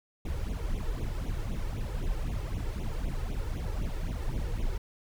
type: noise with flanger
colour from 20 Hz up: brown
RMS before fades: -32 dBFS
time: 0.25-4.78 s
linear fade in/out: 5 ms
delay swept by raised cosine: 0.3 to 2.3 ms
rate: 3.9 Hz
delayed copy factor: +1
effects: none